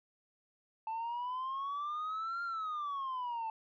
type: exponential two-way sweep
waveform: sine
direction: up then down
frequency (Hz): 880 to 1400 to 880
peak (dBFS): -33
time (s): 0.87-3.5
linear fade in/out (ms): 2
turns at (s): 2.43
effects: tanh soft clip ceiling -34 dBFS